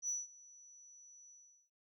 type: tone with ADSR envelope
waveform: sine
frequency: 5920 Hz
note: F#8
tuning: in tune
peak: -32 dBFS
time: 0.02-1.7 s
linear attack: 68 ms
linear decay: 180 ms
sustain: -24 dB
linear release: 400 ms
effects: noise-tail reverb RT60 0.2 s tail -20 dB re dry + tanh soft clip ceiling -32 dBFS